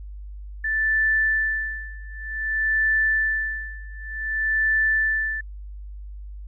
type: tone with tremolo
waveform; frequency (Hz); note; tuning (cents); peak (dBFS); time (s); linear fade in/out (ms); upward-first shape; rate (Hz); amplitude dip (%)
sine; 1760; A6; 0; -17; 0.64-5.41; 5; sine; 0.54; 95
effects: added 50 Hz sine -34 dBFS peak until 6.47 s